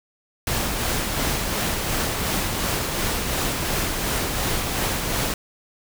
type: noise with tremolo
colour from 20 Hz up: pink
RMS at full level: -23 dBFS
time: 0.47-5.34 s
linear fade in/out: 2 ms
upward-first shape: sine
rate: 2.8 Hz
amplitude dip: 30%
effects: none

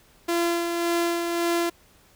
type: tone with tremolo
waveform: sawtooth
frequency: 341.5 Hz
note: F4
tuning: 39 cents flat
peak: -17 dBFS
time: 0.28-1.7 s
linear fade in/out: 10 ms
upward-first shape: sine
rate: 1.8 Hz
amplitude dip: 40%
effects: pink hiss -57 dBFS RMS until 2.15 s

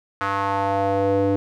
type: tone with band-pass filter sweep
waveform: square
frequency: 98.7 Hz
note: G2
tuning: 12 cents sharp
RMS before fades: -21 dBFS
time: 0.21-1.36 s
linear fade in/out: 0 ms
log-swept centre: 1300 to 390 Hz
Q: 2.8
effects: none

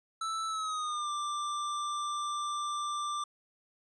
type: tone with pitch glide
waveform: square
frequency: 1318.5 to 1181.5 Hz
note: E6 to D6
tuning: 0 to +10 cents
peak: -33 dBFS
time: 0.21-3.24 s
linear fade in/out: 5 ms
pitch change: -190 cents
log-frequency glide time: 0.47-1.1 s
effects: resampled to 22050 Hz

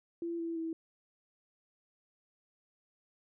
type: tone with pitch steps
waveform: sine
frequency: 338.4 / 332.8 / 326.1 Hz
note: E4 / E4 / E4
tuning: +45 / +17 / -19 cents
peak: -34 dBFS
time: 0.22-0.73 s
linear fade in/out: 2 ms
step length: 170 ms
effects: none

